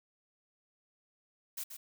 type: noise with echo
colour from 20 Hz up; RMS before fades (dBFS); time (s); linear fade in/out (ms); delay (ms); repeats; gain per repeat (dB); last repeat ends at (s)
blue; -39; 1.57-1.64; 10; 130; 1; -7; 1.77
effects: none